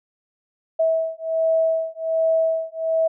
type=beating tone pair; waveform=sine; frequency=648 / 649.3 Hz; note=E5 / E5; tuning=-30 / -26 cents; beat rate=1.3 Hz; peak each=-21 dBFS; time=0.79-3.08 s; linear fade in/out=10 ms; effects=none